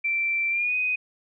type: tone with pitch glide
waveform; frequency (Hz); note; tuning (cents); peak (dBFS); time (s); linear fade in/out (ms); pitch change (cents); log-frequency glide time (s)
sine; 2345 to 2499; D7 to D#7; -3 to +7; -22; 0.04-0.96; 10; +110; 0.5-0.75
effects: none